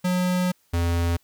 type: tone pair in turn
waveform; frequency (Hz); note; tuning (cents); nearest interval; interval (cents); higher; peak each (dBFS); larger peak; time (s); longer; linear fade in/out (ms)
square; 181.1 / 85.26; F#3 / F2; -37 / -41; octave + minor second; 1304; first; -21; neither; 0.04-0.52 / 0.73-1.17; first; 10
effects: white hiss -64 dBFS RMS until 1.23 s